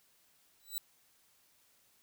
5% pulse tone with exponential growth, 3951 Hz, B7, in tune, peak -24 dBFS, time 0.6-0.78 s, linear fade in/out 0 ms, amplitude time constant 37 ms, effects white hiss -69 dBFS RMS until 2.02 s

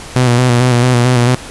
sawtooth tone with vibrato, 123.47 Hz, B2, in tune, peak -4 dBFS, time 0.16-1.35 s, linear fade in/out 0 ms, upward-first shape square, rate 4.5 Hz, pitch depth 40 cents each way, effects pink hiss -30 dBFS RMS until 1.5 s + resampled to 24000 Hz

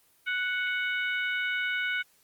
harmonic tone, 740 Hz, F#5, in tune, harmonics 2 / 3 / 4 / 5, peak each -29 / -32 / -38 / -44 dBFS, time 0.26-2.03 s, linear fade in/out 20 ms, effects white hiss -64 dBFS RMS until 2.23 s + Opus 24 kbps

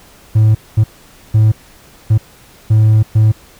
triangle tone bursts at uneven times, 108.7 Hz, A2, 21 cents flat, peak -3 dBFS, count 6, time 0.35-0.55 / 0.77-0.84 / 1.34-1.52 / 2.1-2.18 / 2.7-3.03 / 3.15-3.32 s, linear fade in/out 10 ms, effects tanh soft clip ceiling 0 dBFS + pink hiss -43 dBFS RMS until 3.59 s

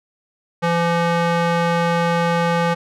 square tone with band-pass filter, 170 Hz, F3, 46 cents flat, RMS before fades -18 dBFS, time 0.62-2.75 s, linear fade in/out 20 ms, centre 1000 Hz, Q 0.62, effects none

